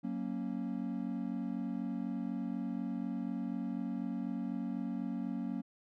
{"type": "chord", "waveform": "triangle", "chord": "F# major", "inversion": "none", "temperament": "equal", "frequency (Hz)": [185, 233.1, 277.2], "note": ["F#3", "A#3", "C#4"], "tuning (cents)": [0, 0, 0], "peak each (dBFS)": [-38, -36, -38], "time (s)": [0.03, 5.62], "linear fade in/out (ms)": 20, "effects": []}